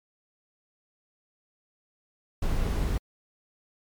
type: noise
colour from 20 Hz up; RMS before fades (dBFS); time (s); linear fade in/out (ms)
brown; -26; 2.42-2.98; 5
effects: MP3 96 kbps